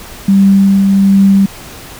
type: tone with tremolo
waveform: sine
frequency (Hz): 196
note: G3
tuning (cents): 0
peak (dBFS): -3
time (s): 0.28-1.46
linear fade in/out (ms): 5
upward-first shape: triangle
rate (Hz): 1.3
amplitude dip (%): 30
effects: pink hiss -31 dBFS RMS until 1.99 s